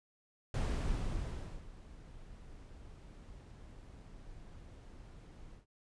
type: noise with ADSR envelope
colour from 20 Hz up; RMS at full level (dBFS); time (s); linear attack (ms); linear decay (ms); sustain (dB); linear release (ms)
brown; -32; 0.54-5.66; 4; 1100; -20; 120
effects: resampled to 22050 Hz